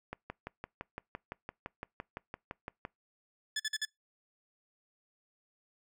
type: click train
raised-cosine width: 0.5 ms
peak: -24 dBFS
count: 17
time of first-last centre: 0.13-2.851 s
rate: 5.88 Hz
type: tone bursts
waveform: 15% pulse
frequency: 1726 Hz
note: A6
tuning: 34 cents flat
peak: -25 dBFS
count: 4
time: 3.56-3.852 s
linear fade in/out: 5 ms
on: 37 ms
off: 48 ms
effects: noise-tail reverb RT60 0.2 s tail -26 dB re dry + low-pass 12000 Hz 12 dB/octave